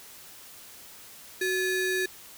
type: ring-modulated tone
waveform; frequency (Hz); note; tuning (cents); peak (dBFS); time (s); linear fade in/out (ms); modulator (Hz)
square; 1046.5; C6; 0; -23; 1.41-2.06; 5; 675
effects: white hiss -48 dBFS RMS until 2.37 s